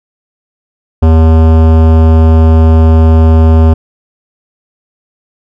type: tone with hard clipping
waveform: sine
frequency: 80.4 Hz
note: E2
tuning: 43 cents flat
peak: -4 dBFS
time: 1.02-3.74 s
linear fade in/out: 10 ms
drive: 18 dB
effects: none